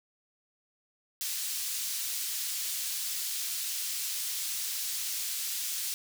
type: high-pass noise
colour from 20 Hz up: pink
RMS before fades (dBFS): -34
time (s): 1.21-5.94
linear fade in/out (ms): 0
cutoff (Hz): 4400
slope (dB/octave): 12
effects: none